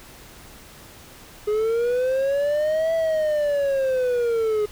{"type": "linear two-way sweep", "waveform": "triangle", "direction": "up then down", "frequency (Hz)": [415.3, 659, 415.3], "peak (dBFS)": -17, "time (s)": [1.47, 4.66], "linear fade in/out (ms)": 10, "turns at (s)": 2.94, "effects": ["pink hiss -45 dBFS RMS until 4.71 s"]}